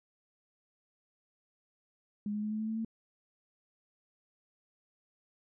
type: tone with pitch steps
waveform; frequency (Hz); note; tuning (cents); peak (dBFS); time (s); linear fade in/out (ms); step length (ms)
sine; 207.2 / 210 / 212.8 / 215.6 / 218.5 / 221.4 / 224.4; G#3 / G#3 / G#3 / A3 / A3 / A3 / A3; -4 / +19 / +42 / -35 / -12 / +11 / +34; -32; 2.26-2.848; 2; 84
effects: none